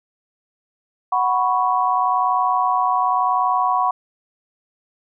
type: chord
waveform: sine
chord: F# suspended fourth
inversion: none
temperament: equal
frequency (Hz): 740 / 987.8 / 1108.7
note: F#5 / B5 / C#6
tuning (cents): 0 / 0 / 0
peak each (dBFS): -20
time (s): 1.12-3.91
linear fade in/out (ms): 5
effects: none